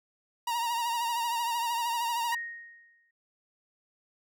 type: tone with vibrato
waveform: 45% pulse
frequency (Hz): 939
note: A#5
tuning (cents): +12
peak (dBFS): -28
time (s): 0.47-2.35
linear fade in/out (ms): 5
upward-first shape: triangle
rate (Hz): 13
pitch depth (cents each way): 57
type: tone with exponential decay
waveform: sine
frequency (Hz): 1864.7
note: A#6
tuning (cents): 0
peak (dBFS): -29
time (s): 2.32-3.11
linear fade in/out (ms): 5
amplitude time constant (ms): 170
effects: none